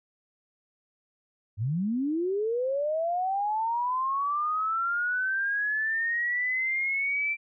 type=linear sweep; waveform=sine; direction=up; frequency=94.6 to 2349 Hz; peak=-25 dBFS; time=1.57-7.37 s; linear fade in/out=50 ms; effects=none